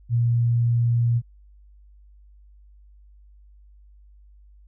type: tone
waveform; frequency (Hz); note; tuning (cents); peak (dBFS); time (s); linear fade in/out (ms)
sine; 118.3; A#2; +26; -17; 0.09-1.22; 50
effects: added 50 Hz sine -48 dBFS peak until 4.67 s